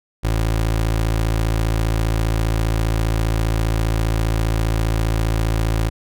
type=tone; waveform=25% pulse; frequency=55 Hz; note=A1; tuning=in tune; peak=-13 dBFS; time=0.23-5.9 s; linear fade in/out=20 ms; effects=none